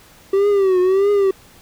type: tone with vibrato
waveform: triangle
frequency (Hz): 385.9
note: G4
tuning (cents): -27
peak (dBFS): -10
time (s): 0.33-1.31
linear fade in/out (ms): 5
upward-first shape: triangle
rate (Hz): 1.6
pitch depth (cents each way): 120
effects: pink hiss -47 dBFS RMS until 1.61 s